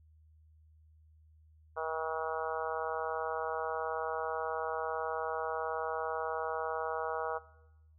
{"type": "harmonic tone", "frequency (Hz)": 159.9, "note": "D#3", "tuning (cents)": 48, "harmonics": [3, 4, 5, 6, 7, 8, 9], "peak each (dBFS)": [-39, -40, -41, -42, -42, -43, -44], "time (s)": [1.76, 7.39], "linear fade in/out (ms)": 20, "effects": ["noise-tail reverb RT60 0.9 s tail -18 dB re dry", "added 78 Hz sine -59 dBFS peak until 7.98 s"]}